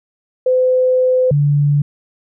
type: tone pair in turn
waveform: sine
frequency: 510 / 144.86 Hz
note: C5 / D3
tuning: -44 / -23 cents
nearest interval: octave + minor seventh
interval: 2179 cents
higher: first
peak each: -10 dBFS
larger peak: neither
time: 0.46-1.31 / 1.31-1.82 s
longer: first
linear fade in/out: 5 ms
effects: none